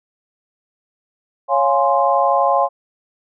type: chord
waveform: sine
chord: Db major seventh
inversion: none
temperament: equal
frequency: 554.4 / 698.5 / 830.6 / 1046.5 Hz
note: Db5 / F5 / Ab5 / C6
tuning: 0 / 0 / 0 / 0 cents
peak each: -18 dBFS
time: 1.48-2.69 s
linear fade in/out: 50 ms
effects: none